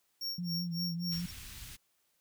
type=tone with tremolo; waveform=square; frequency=5520 Hz; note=F8; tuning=21 cents flat; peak=-34 dBFS; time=0.21-1.31 s; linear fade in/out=5 ms; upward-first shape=sine; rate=3.6 Hz; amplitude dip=100%
type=tone with vibrato; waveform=sine; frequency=171.9 Hz; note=F3; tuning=27 cents flat; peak=-34 dBFS; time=0.38-1.26 s; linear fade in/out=5 ms; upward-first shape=triangle; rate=4.9 Hz; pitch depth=60 cents each way
type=band-stop noise; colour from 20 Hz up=pink; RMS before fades=-47 dBFS; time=1.11-1.77 s; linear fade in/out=20 ms; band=140 to 2000 Hz; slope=12 dB/octave
effects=white hiss -75 dBFS RMS until 2.2 s